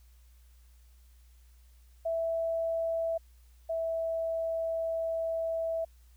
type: tone pair in turn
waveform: sine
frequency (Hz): 659.3 / 656.1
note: E5 / E5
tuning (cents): 0 / -8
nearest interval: unison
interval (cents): 8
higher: first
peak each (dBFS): -28 / -29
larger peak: first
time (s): 2.05-3.18 / 3.69-5.85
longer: second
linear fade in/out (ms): 10
effects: added 60 Hz sine -55 dBFS peak until 6.16 s + white hiss -69 dBFS RMS until 6.16 s